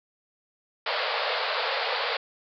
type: band-pass noise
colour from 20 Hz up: pink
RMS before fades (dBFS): -28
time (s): 0.86-2.17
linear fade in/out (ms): 5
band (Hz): 450 to 4800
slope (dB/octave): 96
effects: none